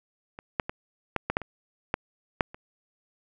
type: clicks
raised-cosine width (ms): 0.5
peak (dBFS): -25 / -9 / -17 / -10 / -11 / -8 / -23 / -9 / -6 / -27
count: 10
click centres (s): 0.389 / 0.598 / 0.695 / 1.163 / 1.3 / 1.369 / 1.417 / 1.941 / 2.408 / 2.545
effects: none